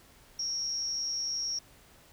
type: tone with amplitude modulation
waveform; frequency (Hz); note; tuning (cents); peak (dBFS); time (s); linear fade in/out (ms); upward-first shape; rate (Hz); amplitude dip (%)
sine; 5588; F8; 0; -27; 0.39-1.59; 5; sine; 231; 75
effects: pink hiss -58 dBFS RMS until 2.12 s